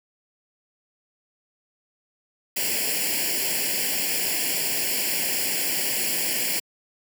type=noise with comb filter; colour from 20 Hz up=white; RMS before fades=-25 dBFS; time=2.56-6.6 s; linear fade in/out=10 ms; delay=0.4 ms; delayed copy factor=+0.9; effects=high-pass 200 Hz 12 dB/octave